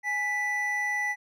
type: tone pair together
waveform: triangle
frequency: 830.6 / 1975.5 Hz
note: G#5 / B6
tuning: 0 / 0 cents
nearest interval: octave + minor third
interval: 1500 cents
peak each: -32 / -25 dBFS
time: 0.03-1.16 s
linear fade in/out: 50 ms
effects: none